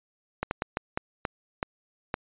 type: slowing click train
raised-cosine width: 0.5 ms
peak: -12 dBFS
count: 8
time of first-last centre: 0.43-2.141 s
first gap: 81 ms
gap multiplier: 1.36
effects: resampled to 8000 Hz